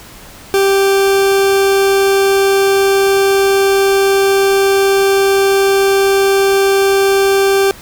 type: tone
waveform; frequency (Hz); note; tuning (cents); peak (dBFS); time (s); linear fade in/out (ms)
40% pulse; 392; G4; 0; -8; 0.54-7.71; 0
effects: pink hiss -36 dBFS RMS until 7.81 s